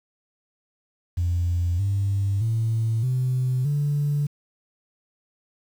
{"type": "tone with pitch steps", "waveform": "sine", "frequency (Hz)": [87.31, 99.14, 112.57, 127.83, 145.15], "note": ["F2", "G2", "A2", "C3", "D3"], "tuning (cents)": [0, 20, 40, -40, -20], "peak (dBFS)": -19, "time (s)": [1.17, 4.27], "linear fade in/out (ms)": 10, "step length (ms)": 620, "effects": ["tanh soft clip ceiling -16 dBFS", "8-bit"]}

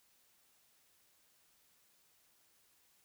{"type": "silence", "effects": ["white hiss -71 dBFS RMS until 3.04 s"]}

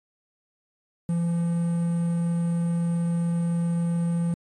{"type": "tone with quantisation", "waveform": "triangle", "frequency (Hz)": 170, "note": "F3", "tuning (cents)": -46, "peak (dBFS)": -20, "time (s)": [1.09, 4.34], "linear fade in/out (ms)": 2, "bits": 8, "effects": ["AAC 32 kbps"]}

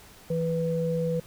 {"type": "tone pair together", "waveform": "sine", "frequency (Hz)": [164.81, 493.9], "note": ["E3", "B4"], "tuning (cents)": [0, 0], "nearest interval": "octave + perfect fifth", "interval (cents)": 1900, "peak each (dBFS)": -27, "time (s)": [0.3, 1.2], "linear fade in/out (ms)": 5, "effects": ["pink hiss -51 dBFS RMS until 1.26 s"]}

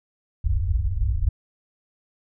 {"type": "low-pass noise", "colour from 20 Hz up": "white", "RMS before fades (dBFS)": -22, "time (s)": [0.44, 1.29], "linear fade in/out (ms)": 5, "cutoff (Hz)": 100, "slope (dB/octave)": 96, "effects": []}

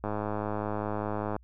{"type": "click train", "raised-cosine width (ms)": 1, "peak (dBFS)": -18, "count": 140, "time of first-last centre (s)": [0.04, 1.364], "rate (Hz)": 105, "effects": ["added 60 Hz sine -53 dBFS peak until 1.43 s"]}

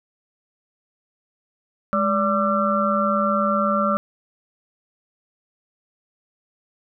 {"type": "tone cluster", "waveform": "sine", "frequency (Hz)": [207.9, 580, 1183, 1352], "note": ["G#3", "D5", "D6", "E6"], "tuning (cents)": [2, -22, 12, 43], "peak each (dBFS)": -23, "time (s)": [1.93, 3.97], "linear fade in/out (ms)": 0, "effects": []}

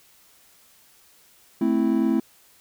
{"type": "chord", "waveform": "triangle", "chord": "A minor", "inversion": "none", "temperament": "equal", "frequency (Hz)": [220, 261.6, 329.6], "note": ["A3", "C4", "E4"], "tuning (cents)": [0, 0, 0], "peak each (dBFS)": -21, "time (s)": [1.61, 2.2], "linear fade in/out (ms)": 5, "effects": ["white hiss -56 dBFS RMS until 2.6 s"]}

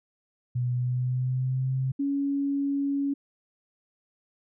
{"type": "tone with pitch glide", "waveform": "sine", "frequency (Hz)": [123.47, 131.57], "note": ["B2", "C3"], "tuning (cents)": [0, 10], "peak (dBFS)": -24, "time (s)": [0.55, 1.92], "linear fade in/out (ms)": 10, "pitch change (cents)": 110, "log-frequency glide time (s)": [0.73, 1.74]}
{"type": "tone", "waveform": "sine", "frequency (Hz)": 280, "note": "C#4", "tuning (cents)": 18, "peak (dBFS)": -24, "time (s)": [1.99, 3.14], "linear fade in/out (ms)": 10}
{"effects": []}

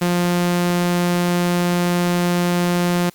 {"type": "tone", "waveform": "sawtooth", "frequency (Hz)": 175.8, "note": "F3", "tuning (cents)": 12, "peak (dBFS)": -12, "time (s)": [0.01, 3.1], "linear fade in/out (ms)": 10, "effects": ["white hiss -50 dBFS RMS until 3.14 s", "Opus 48 kbps"]}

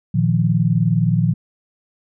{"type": "chord", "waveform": "sine", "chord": "Bb suspended fourth", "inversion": "none", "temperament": "equal", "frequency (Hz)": [116.54, 155.56, 174.61], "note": ["Bb2", "Eb3", "F3"], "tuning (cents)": [0, 0, 0], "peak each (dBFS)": -18, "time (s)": [0.14, 1.34], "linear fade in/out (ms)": 10, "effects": []}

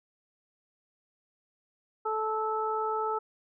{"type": "harmonic tone", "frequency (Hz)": 436.3, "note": "A4", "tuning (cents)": -15, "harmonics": [1, 2, 3], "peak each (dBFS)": [-32, -32, -32], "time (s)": [2.05, 3.19], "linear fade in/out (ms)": 10, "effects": []}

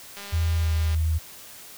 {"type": "click train", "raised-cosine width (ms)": 0.2, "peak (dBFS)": -22, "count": 157, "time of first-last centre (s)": [0.17, 0.946], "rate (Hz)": 201}
{"type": "tone with pitch glide", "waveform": "sine", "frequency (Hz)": [82.7, 79.88], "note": ["E2", "D#2"], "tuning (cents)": [6, 46], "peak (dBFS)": -20, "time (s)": [0.32, 1.19], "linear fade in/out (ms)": 20, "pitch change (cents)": -60, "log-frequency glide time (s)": [0.57, 0.73]}
{"effects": ["white hiss -44 dBFS RMS until 1.77 s"]}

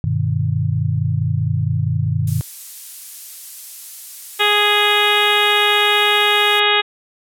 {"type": "chord", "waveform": "sine", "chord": "G augmented", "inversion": "none", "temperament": "just", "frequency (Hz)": [98, 122.5, 153.12], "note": ["G2", "B2", "D#3"], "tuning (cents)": [0, -14, -27], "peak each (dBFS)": -20, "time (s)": [0.04, 2.41], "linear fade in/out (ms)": 0}
{"type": "noise", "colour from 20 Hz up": "violet", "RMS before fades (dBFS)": -29, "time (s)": [2.27, 6.6], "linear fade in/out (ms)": 5}
{"type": "harmonic tone", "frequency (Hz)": 415.3, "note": "G#4", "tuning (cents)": 0, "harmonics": [1, 2, 3, 4, 5, 6, 7, 8, 9], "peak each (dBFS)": [-21, -21, -21, -21, -21, -21, -21, -21, -21], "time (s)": [4.39, 6.82], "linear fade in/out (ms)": 20}
{"effects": ["low-pass 12000 Hz 12 dB/octave"]}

